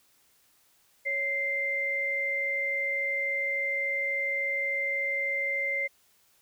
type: tone pair together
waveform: sine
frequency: 554.4 / 2089 Hz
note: C#5 / C7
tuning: 0 / -3 cents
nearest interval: octave + major seventh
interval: 2297 cents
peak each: -36 / -27 dBFS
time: 1.05-5.88 s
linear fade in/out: 20 ms
effects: white hiss -65 dBFS RMS until 6.41 s